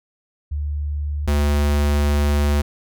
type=tone pair in turn; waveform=sine / square; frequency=73.42 / 72.79 Hz; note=D2 / D2; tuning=0 / -15 cents; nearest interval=unison; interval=15 cents; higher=first; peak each=-21 / -16 dBFS; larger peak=second; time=0.51-1.27 / 1.27-2.62 s; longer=second; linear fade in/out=10 ms; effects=none